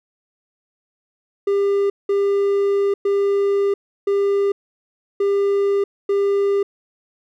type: tone bursts at uneven times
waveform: triangle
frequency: 399.7 Hz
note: G4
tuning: 34 cents sharp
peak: -13 dBFS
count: 6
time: 1.47-1.9 / 2.09-2.94 / 3.05-3.74 / 4.07-4.52 / 5.2-5.84 / 6.09-6.63 s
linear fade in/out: 5 ms
effects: none